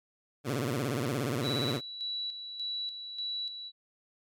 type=tone with vibrato; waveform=15% pulse; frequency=130 Hz; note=C3; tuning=11 cents flat; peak=-23 dBFS; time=0.44-1.81 s; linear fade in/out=50 ms; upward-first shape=sine; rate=17 Hz; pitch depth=240 cents each way
type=tone with tremolo; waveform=sine; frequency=3931 Hz; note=B7; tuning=9 cents flat; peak=-32 dBFS; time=1.42-3.72 s; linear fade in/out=50 ms; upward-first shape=square; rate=1.7 Hz; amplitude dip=55%
effects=MP3 96 kbps